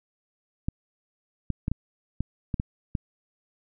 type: clicks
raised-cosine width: 5 ms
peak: -14 dBFS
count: 8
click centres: 0.685 / 1.503 / 1.681 / 1.716 / 2.206 / 2.542 / 2.599 / 2.952 s
effects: none